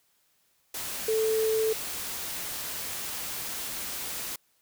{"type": "tone in noise", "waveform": "sine", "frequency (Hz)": 440, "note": "A4", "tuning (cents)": 0, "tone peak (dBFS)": -23, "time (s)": [1.08, 1.73], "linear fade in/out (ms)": 5, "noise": "white", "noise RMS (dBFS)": -35, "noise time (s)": [0.74, 4.36], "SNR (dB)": 9, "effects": ["white hiss -69 dBFS RMS until 4.61 s"]}